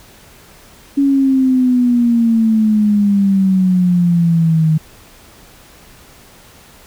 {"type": "exponential sweep", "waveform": "sine", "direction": "down", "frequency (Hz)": [281.2, 155.56], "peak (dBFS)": -9, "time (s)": [0.97, 4.78], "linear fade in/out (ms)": 10, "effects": ["pink hiss -43 dBFS RMS until 6.86 s"]}